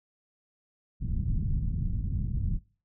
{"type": "low-pass noise", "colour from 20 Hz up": "pink", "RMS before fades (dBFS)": -29, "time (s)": [1, 2.59], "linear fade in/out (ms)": 20, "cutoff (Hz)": 170, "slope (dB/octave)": 24, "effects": ["noise-tail reverb RT60 0.4 s tail -22 dB re dry"]}